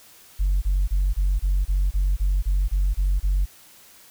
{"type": "tone bursts", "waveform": "sine", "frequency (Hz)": 46.85, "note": "F#1", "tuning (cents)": 22, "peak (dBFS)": -16, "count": 12, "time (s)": [0.39, 3.458], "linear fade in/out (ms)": 20, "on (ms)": 230, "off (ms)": 28, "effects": ["tanh soft clip ceiling -15 dBFS", "white hiss -50 dBFS RMS until 4.1 s"]}